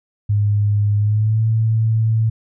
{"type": "tone with pitch glide", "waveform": "sine", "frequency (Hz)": [103.4, 111.46], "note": ["G#2", "A2"], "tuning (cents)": [-7, 23], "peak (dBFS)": -13, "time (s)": [0.29, 2.3], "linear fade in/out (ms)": 10, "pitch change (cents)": 130, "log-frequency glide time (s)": [0.97, 1.44], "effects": []}